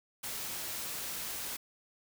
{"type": "noise", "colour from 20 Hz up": "white", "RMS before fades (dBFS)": -39, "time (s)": [0.23, 1.57], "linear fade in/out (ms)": 10, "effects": []}